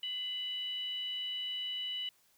sine tone with frequency modulation, 2963 Hz, F#7, 2 cents sharp, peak -35 dBFS, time 0.03-2.09 s, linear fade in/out 2 ms, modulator 927 Hz, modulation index 0.32, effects white hiss -69 dBFS RMS until 2.37 s

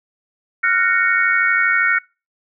sine chord, Gb major seventh, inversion third, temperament just, 1387.5 / 1480 / 1850 / 2220 Hz, F6 / Gb6 / Bb6 / Db7, -12 / 0 / -14 / +2 cents, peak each -19 dBFS, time 0.63-1.99 s, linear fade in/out 10 ms, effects noise-tail reverb RT60 0.3 s tail -25 dB re dry

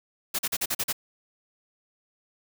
white noise bursts, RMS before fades -27 dBFS, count 7, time 0.34-0.929 s, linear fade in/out 10 ms, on 49 ms, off 41 ms, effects none

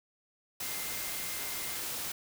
sine tone in noise, 2093 Hz, C7, in tune, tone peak -47 dBFS, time 0.62-1.77 s, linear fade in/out 5 ms, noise white, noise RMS -37 dBFS, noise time 0.6-2.12 s, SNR -13 dB, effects none

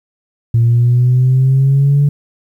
sine exponential sweep, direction up, 115.3 to 144.9 Hz, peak -6 dBFS, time 0.54-2.09 s, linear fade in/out 5 ms, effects tanh soft clip ceiling -4 dBFS + 8-bit

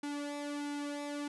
sawtooth tone with flanger, 289.8 Hz, D4, 23 cents flat, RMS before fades -39 dBFS, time 0.03-1.28 s, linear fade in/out 5 ms, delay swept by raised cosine 1.6 to 2.8 ms, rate 1.5 Hz, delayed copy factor -0.65, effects resampled to 24000 Hz

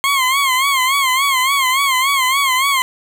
20% pulse tone with vibrato, 1070 Hz, C6, 38 cents sharp, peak -8 dBFS, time 0.04-2.82 s, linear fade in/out 0 ms, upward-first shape sine, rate 3.5 Hz, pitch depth 96 cents each way, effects none

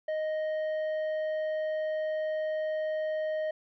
sine tone with tanh clipping, 622.3 Hz, D#5, in tune, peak -30 dBFS, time 0.08-3.51 s, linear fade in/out 5 ms, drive 7 dB, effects none

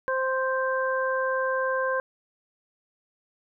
harmonic tone, 523.3 Hz, C5, in tune, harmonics 1 / 2 / 3, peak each -26 / -29 / -29 dBFS, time 0.08-2 s, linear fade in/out 0 ms, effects none

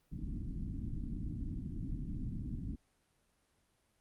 pink low-pass noise, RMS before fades -40 dBFS, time 0.11-2.76 s, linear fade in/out 10 ms, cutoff 290 Hz, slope 48 dB/octave, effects pink hiss -75 dBFS RMS until 4 s + Opus 32 kbps

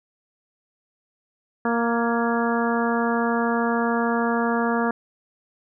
harmonic tone with a mistuned harmonic, 233.1 Hz, A#3, in tune, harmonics 1 / 2 / 3 / 4 / 5 / 6 / 7, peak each -23 / -26 / -28 / -29 / -30 / -31 / -31 dBFS, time 1.65-4.91 s, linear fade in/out 2 ms, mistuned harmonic 7, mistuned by +35 cents, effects none

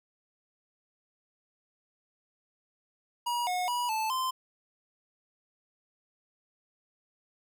square tone with pitch steps, 959 / 726 / 971 / 876 / 1036 Hz, A#5 / F#5 / B5 / A5 / C6, +49 / -33 / -30 / -8 / -17 cents, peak -29 dBFS, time 3.26-4.31 s, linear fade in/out 10 ms, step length 210 ms, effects none

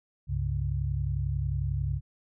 sine tone cluster, 65.9 / 97 / 137.1 Hz, C2 / G2 / C#3, +13 / -18 / -19 cents, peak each -31 dBFS, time 0.27-2.01 s, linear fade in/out 50 ms, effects none

